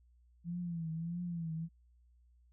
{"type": "tone with vibrato", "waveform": "sine", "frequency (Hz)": 168.2, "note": "E3", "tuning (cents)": 35, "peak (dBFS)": -36, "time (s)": [0.44, 1.69], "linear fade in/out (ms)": 50, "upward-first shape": "triangle", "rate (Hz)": 1.6, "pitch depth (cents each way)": 97, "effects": ["added 60 Hz sine -63 dBFS peak until 2.52 s"]}